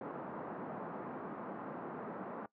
pink band-pass noise, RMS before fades -44 dBFS, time 0.01-2.46 s, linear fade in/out 2 ms, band 180 to 1300 Hz, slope 24 dB/octave, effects noise-tail reverb RT60 0.1 s tail -20 dB re dry

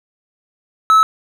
triangle tone, 1300 Hz, E6, 24 cents flat, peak -5 dBFS, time 0.9-1.03 s, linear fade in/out 0 ms, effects none

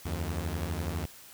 sawtooth beating tone pair, 76.3 / 88.3 Hz, D#2 / F2, -33 / +20 cents, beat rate 12 Hz, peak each -30 dBFS, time 0.05-1.06 s, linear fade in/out 10 ms, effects white hiss -51 dBFS RMS until 1.33 s

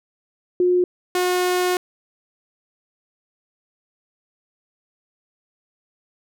sine / sawtooth tone pair in turn, 359.3 / 361.6 Hz, F4 / F#4, +49 / -40 cents, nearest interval unison, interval 11 cents, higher second, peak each -14 dBFS, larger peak neither, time 0.6-0.84 / 1.15-1.77 s, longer second, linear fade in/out 2 ms, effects none

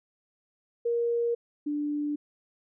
sine tone pair in turn, 470.6 / 294.3 Hz, A#4 / D4, +16 / +4 cents, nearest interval minor sixth, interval 812 cents, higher first, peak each -24 / -27 dBFS, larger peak first, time 0.85-1.35 / 1.66-2.16 s, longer neither, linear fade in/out 10 ms, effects none

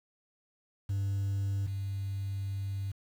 sine tone pair in turn, 98.8 / 98.17 Hz, G2 / G2, +14 / +3 cents, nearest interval unison, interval 11 cents, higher first, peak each -26 / -31 dBFS, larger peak first, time 0.89-1.67 / 1.67-2.92 s, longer second, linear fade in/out 10 ms, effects tanh soft clip ceiling -28 dBFS + 9-bit

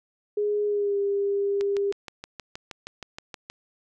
sine tone with pitch glide, 415.3 to 400.7 Hz, G#4 to G4, 0 to +38 cents, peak -22 dBFS, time 0.37-1.92 s, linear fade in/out 5 ms, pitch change -62 cents, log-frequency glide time 0.66-0.97 s
click train, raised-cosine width 0.2 ms, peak -19 dBFS, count 13, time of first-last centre 1.61-3.5 s, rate 6.35 Hz
effects none

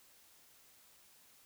silence, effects white hiss -64 dBFS RMS until 1.45 s

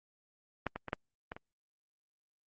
clicks, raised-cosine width 0.5 ms, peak -17 / -23 / -25 / -17 / -25 / -30 dBFS, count 6, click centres 0.667 / 0.76 / 0.883 / 0.931 / 1.319 / 1.365 s, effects Opus 24 kbps

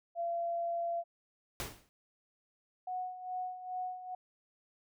sine tone, 683 Hz, F5, 39 cents flat, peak -32 dBFS, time 0.15-1.04 s, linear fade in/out 50 ms
pink noise with exponential decay, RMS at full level -35 dBFS, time 1.6-1.89 s, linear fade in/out 0 ms, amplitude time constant 62 ms
sine tone with tremolo, 735 Hz, F#5, 12 cents flat, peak -34 dBFS, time 2.87-4.15 s, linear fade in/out 5 ms, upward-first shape sine, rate 2.4 Hz, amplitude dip 70%
effects none

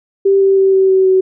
sine tone with pitch steps, 392 / 388.8 / 385.7 / 382.6 / 379.5 / 376.5 Hz, G4 / G4 / G4 / G4 / F#4 / F#4, 0 / -14 / -28 / -42 / +44 / +30 cents, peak -7 dBFS, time 0.25-1.21 s, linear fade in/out 10 ms, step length 160 ms, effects none

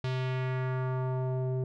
square tone with low-pass filter sweep, 129.1 Hz, C3, 23 cents flat, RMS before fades -31 dBFS, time 0.04-1.64 s, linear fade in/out 2 ms, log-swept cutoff 4000 to 460 Hz, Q 1.5, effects none

